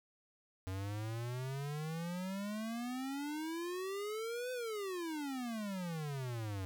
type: exponential two-way sweep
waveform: square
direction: up then down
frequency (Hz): 92.5 to 510 to 92.5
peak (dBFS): -39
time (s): 0.67-6.65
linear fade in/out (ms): 0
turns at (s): 4.52
effects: 12-bit